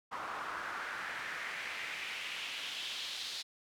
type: noise with band-pass filter sweep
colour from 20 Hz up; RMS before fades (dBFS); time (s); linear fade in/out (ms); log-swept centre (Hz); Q
pink; -41; 0.11-3.43; 20; 1100 to 4100; 2.6
effects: none